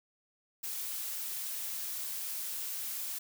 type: noise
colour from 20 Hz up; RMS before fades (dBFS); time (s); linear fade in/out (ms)
blue; -38; 0.63-3.19; 10
effects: none